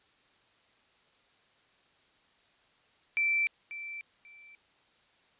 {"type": "tone with echo", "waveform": "sine", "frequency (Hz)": 2336, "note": "D7", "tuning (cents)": -10, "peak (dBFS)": -25, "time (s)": [3.17, 3.47], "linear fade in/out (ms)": 0, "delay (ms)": 540, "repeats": 2, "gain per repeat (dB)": -13, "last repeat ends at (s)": 4.55, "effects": ["white hiss -66 dBFS RMS until 5.39 s", "resampled to 8000 Hz"]}